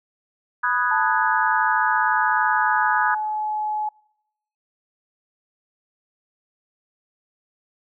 sine chord, G# minor seventh, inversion first, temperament equal, 987.8 / 1244.5 / 1480 / 1661.2 Hz, B5 / D#6 / F#6 / G#6, 0 / 0 / 0 / 0 cents, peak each -24 dBFS, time 0.63-3.15 s, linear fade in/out 10 ms
sine tone with pitch glide, 880 to 850.5 Hz, A5 to G#5, 0 to +41 cents, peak -22 dBFS, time 0.91-3.89 s, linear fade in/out 5 ms, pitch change -59 cents, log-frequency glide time 1.23-3.67 s
effects noise-tail reverb RT60 0.8 s tail -26 dB re dry

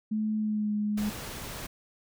sine tone with pitch glide, 215.4 to 209.3 Hz, A3 to G#3, -37 to +14 cents, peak -26 dBFS, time 0.11-1.1 s, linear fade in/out 10 ms, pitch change -49 cents, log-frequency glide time 0.37-0.73 s
pink noise, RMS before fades -39 dBFS, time 0.97-1.67 s, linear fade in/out 10 ms
effects none

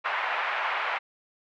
pink band-pass noise, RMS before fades -29 dBFS, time 0.04-0.99 s, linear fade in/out 20 ms, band 760 to 2500 Hz, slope 24 dB/octave, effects none

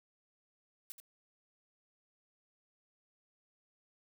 blue noise with echo, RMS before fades -45 dBFS, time 0.9-0.92 s, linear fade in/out 0 ms, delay 81 ms, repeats 1, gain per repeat -9 dB, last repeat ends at 1.001 s, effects none

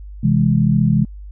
sine chord, C augmented, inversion none, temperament equal, 130.81 / 164.81 / 207.7 Hz, C3 / E3 / G#3, 0 / 0 / 0 cents, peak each -16 dBFS, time 0.23-1.05 s, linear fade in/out 10 ms, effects added 50 Hz sine -31 dBFS peak until 1.31 s

